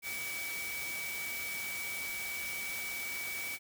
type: tone in noise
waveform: sine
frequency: 2280 Hz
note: C#7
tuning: 48 cents sharp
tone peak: -38 dBFS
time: 0.02-3.59 s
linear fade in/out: 50 ms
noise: white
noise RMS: -42 dBFS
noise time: 0.02-3.59 s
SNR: +1 dB
effects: none